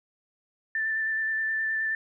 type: tone with vibrato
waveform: sine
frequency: 1770 Hz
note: A6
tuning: 10 cents sharp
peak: -25 dBFS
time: 0.75-1.95 s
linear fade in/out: 2 ms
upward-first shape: square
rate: 9.5 Hz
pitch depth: 11 cents each way
effects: none